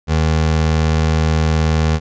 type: tone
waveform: 25% pulse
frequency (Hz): 79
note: D#2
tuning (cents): +27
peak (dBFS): -9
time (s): 0.07-2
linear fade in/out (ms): 50
effects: resampled to 16000 Hz